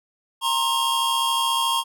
square tone cluster, 929 / 1060 / 3254 Hz, A#5 / C6 / G#7, -6 / +22 / -36 cents, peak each -25 dBFS, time 0.41-1.84 s, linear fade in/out 50 ms, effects none

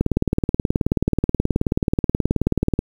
click train, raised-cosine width 3 ms, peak -4 dBFS, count 53, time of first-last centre 0.01-2.791 s, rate 18.7 Hz, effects 7-bit

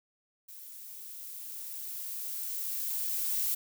violet noise with level ramp, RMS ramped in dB -48 to -30 dBFS, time 0.48-3.55 s, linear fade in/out 10 ms, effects none

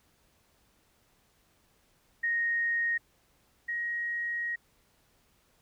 sine tone pair in turn, 1864.7 / 1887.5 Hz, A#6 / A#6, 0 / +21 cents, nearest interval unison, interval 21 cents, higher second, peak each -26 / -30 dBFS, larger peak first, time 2.23-2.98 / 3.68-4.56 s, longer second, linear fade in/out 10 ms, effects pink hiss -68 dBFS RMS until 5.61 s

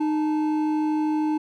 triangle tone pair together, 307.6 / 870 Hz, D#4 / A5, -20 / -20 cents, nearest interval octave + tritone, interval 1800 cents, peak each -19 / -29 dBFS, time 0-1.38 s, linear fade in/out 10 ms, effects none

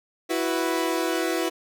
sawtooth chord, E suspended second, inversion none, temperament equal, 329.6 / 370 / 493.9 Hz, E4 / F#4 / B4, 0 / 0 / 0 cents, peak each -22 / -24 / -26 dBFS, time 0.29-1.5 s, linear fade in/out 20 ms, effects none

